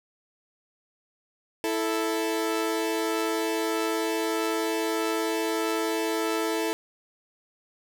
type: tone pair together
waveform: sawtooth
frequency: 329.6 / 440 Hz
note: E4 / A4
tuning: 0 / 0 cents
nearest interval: perfect fourth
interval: 500 cents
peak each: -24 dBFS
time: 1.64-6.73 s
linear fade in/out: 0 ms
effects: none